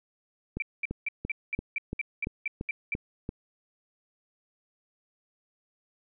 click train, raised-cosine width 3 ms, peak -20 dBFS, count 9, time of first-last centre 0.57-3.291 s, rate 2.94 Hz
sine tone bursts, 2336 Hz, D7, 10 cents flat, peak -27 dBFS, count 11, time 0.6-2.942 s, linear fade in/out 2 ms, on 22 ms, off 210 ms
effects none

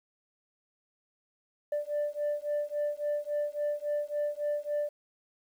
sine beating tone pair, 587.3 / 590.9 Hz, D5 / D5, 0 / +10 cents, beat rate 3.6 Hz, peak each -31 dBFS, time 1.72-4.89 s, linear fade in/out 5 ms, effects tanh soft clip ceiling -25 dBFS + 10-bit

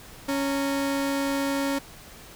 30% pulse tone pair together, 277.2 / 921.1 Hz, C#4 / A#5, 0 / -21 cents, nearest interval octave + major sixth, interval 2079 cents, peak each -22 / -31 dBFS, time 0.28-1.79 s, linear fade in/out 10 ms, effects pink hiss -46 dBFS RMS until 2.35 s

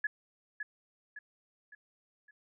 sine tone with echo, 1698 Hz, G#6, 38 cents sharp, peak -28 dBFS, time 0.04-0.07 s, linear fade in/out 5 ms, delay 560 ms, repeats 4, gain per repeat -7 dB, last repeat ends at 2.31 s, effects none

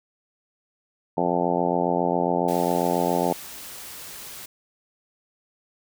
harmonic tone, 87.31 Hz, F2, in tune, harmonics 2 / 3 / 4 / 5 / 6 / 7 / 8 / 9 / 10, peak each -29 / -29 / -29 / -29 / -29 / -29 / -29 / -29 / -29 dBFS, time 1.17-3.33 s, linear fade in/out 5 ms
white noise, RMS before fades -39 dBFS, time 2.48-4.46 s, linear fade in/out 5 ms
effects none

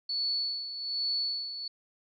sine tone with tremolo, 4435 Hz, C#8, in tune, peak -27 dBFS, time 0.09-1.68 s, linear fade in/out 5 ms, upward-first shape sine, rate 1.2 Hz, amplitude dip 65%, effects none

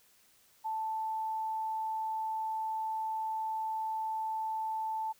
sine tone, 880 Hz, A5, in tune, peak -32 dBFS, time 0.64-5.13 s, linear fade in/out 20 ms, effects white hiss -65 dBFS RMS until 5.19 s

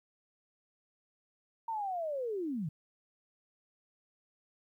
sine linear sweep, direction down, 928 to 138.59 Hz, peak -33 dBFS, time 1.68-2.69 s, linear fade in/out 5 ms, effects 12-bit

